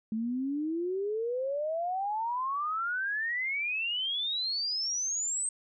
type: exponential sweep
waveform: sine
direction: up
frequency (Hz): 215.3 to 8372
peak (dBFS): -29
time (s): 0.12-5.49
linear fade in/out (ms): 2
effects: none